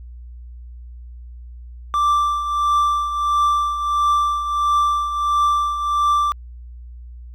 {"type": "tone with tremolo", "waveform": "triangle", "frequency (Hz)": 1174.7, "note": "D6", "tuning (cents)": 0, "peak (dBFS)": -11, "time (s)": [1.94, 6.32], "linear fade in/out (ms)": 0, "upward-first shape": "triangle", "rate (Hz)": 1.5, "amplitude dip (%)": 65, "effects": ["added 60 Hz sine -34 dBFS peak until 7.34 s"]}